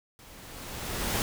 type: noise with level ramp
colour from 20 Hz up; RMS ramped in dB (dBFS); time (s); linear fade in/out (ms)
pink; -52 to -27; 0.19-1.22; 0
effects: none